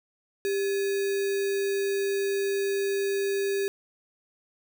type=tone with sample-and-hold; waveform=sine; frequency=395.6 Hz; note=G4; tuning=16 cents sharp; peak=-24 dBFS; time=0.45-3.68 s; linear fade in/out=0 ms; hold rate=2100 Hz; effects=none